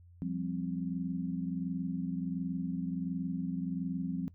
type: chord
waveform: sine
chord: F suspended second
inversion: none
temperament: equal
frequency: 174.61 / 196 / 261.6 Hz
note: F3 / G3 / C4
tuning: 0 / 0 / 0 cents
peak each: -35 / -39 / -37 dBFS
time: 0.22-4.28 s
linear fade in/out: 0 ms
effects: noise-tail reverb RT60 0.1 s tail -20 dB re dry + added 87 Hz sine -54 dBFS peak until 4.34 s